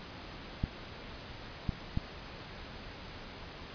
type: clicks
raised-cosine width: 5 ms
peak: -18 dBFS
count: 3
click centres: 0.639 / 1.692 / 1.974 s
effects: pink hiss -46 dBFS RMS until 3.74 s + resampled to 11025 Hz